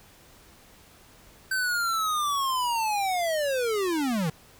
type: linear sweep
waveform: square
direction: down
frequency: 1551 to 147.6 Hz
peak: -25 dBFS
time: 1.51-4.3 s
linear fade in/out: 5 ms
effects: pink hiss -54 dBFS RMS until 4.59 s